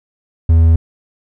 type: tone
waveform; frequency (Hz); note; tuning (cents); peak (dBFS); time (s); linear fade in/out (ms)
triangle; 81.9; E2; -11; -4; 0.49-0.76; 5
effects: none